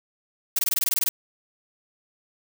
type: noise bursts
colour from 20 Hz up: blue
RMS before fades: -22 dBFS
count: 11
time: 0.56-1.09 s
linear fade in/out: 5 ms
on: 30 ms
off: 20 ms
effects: none